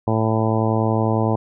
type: harmonic tone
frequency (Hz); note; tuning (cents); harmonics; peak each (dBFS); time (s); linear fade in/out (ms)
110.8; A2; +13; 1 / 2 / 3 / 4 / 5 / 6 / 7 / 8 / 9; -20 / -23 / -25 / -26 / -27 / -28 / -28 / -29 / -30; 0.07-1.36; 5
effects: none